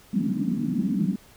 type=band-pass noise; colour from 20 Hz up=pink; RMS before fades=-25 dBFS; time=0.13-1.16 s; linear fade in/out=5 ms; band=170 to 270 Hz; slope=48 dB/octave; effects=pink hiss -53 dBFS RMS until 1.36 s